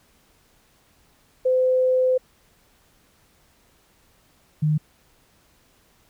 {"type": "tone pair in turn", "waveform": "sine", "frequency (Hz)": [512, 152.66], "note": ["C5", "D#3"], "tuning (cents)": [-38, -33], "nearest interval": "octave + major sixth", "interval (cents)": 2095, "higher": "first", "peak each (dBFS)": [-16, -17], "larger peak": "first", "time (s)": [[1.45, 2.18], [4.62, 4.78]], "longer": "first", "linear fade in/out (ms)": 10, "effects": ["pink hiss -60 dBFS RMS until 6.09 s"]}